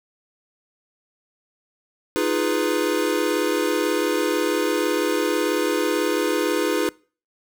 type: chord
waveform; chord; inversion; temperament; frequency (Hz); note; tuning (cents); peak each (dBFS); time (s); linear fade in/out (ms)
square; F half-diminished seventh; third; equal; 311.1 / 349.2 / 415.3 / 493.9; Eb4 / F4 / Ab4 / Cb5; 0 / 0 / 0 / 0; -26; 2.16-6.89; 0
effects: noise-tail reverb RT60 0.4 s tail -24 dB re dry